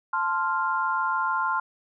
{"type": "chord", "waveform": "sine", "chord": "F major", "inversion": "first", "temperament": "equal with one note detuned", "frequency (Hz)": [880, 1046.5, 1392.9], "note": ["A5", "C6", "F6"], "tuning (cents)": [0, 0, -5], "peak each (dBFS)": [-29, -26, -27], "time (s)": [0.13, 1.6], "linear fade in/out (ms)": 5, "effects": []}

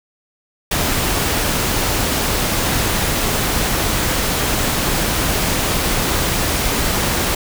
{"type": "noise", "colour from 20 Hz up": "pink", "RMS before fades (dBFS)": -18, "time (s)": [0.71, 7.35], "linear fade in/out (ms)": 5, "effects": []}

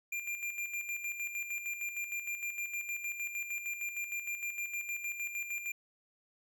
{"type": "tone with tremolo", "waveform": "square", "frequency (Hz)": 2392, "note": "D7", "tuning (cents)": 31, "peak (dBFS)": -35, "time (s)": [0.12, 5.72], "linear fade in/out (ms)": 5, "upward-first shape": "square", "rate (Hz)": 6.5, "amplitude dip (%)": 55, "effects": []}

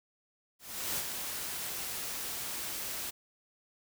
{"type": "noise with ADSR envelope", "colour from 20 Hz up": "white", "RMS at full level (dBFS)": -33, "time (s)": [0.59, 3.11], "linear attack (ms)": 380, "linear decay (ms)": 57, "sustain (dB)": -5, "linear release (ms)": 18, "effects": []}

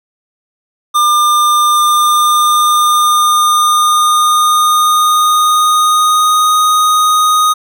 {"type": "tone with pitch glide", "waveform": "square", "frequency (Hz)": [1200, 1243.8], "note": ["D6", "D#6"], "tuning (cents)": [37, -1], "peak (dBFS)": -8, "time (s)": [0.94, 7.54], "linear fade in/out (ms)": 20, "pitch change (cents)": 62, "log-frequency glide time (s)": [1.71, 6.57], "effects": []}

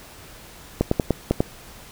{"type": "clicks", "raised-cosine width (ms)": 2, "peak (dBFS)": -4, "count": 6, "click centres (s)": [0.81, 0.914, 0.998, 1.107, 1.31, 1.405], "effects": ["pink hiss -44 dBFS RMS until 1.91 s"]}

